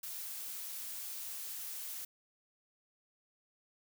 blue noise, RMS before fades -43 dBFS, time 0.03-2.05 s, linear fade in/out 5 ms, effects none

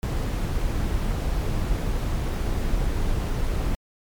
brown noise, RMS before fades -24 dBFS, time 0.03-3.75 s, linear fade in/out 0 ms, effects MP3 96 kbps

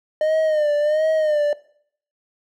triangle tone with vibrato, 610 Hz, D#5, 34 cents flat, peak -14 dBFS, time 0.21-1.53 s, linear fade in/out 2 ms, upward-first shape sine, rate 1.4 Hz, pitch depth 68 cents each way, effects noise-tail reverb RT60 0.6 s tail -19 dB re dry

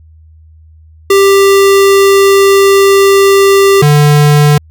square tone pair in turn, 394 / 147.58 Hz, G4 / D3, +9 / +9 cents, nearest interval octave + perfect fourth, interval 1700 cents, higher first, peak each -4 dBFS, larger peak neither, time 1.1-3.82 / 3.82-4.58 s, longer first, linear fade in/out 5 ms, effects added 79 Hz sine -36 dBFS peak until 4.7 s

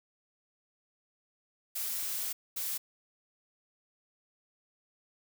blue noise bursts at uneven times, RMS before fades -35 dBFS, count 2, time 1.75-2.33 / 2.56-2.78 s, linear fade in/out 10 ms, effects none

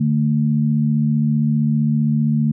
sine tone pair together, 148.07 / 223.4 Hz, D3 / A3, +15 / +27 cents, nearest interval perfect fifth, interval 712 cents, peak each -17 dBFS, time 0-2.52 s, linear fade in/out 10 ms, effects none

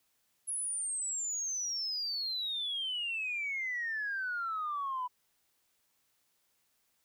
sine exponential sweep, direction down, 10710 to 982 Hz, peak -32 dBFS, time 0.47-5.08 s, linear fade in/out 20 ms, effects tanh soft clip ceiling -28 dBFS + white hiss -75 dBFS RMS until 7.04 s

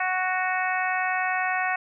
harmonic tone, 370 Hz, F#4, in tune, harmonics 2 / 3 / 4 / 5 / 6 / 7, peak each -27 / -32 / -30 / -29 / -33 / -34 dBFS, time 0-1.76 s, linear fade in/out 5 ms, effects none

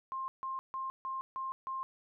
sine tone bursts, 1059 Hz, C6, 21 cents sharp, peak -35 dBFS, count 6, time 0.12-1.83 s, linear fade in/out 0 ms, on 160 ms, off 150 ms, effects none

